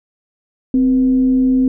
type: tone with frequency modulation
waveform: sine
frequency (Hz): 259.2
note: C4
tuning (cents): -16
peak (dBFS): -10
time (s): 0.74-1.68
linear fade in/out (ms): 2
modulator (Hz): 223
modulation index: 0.21
effects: none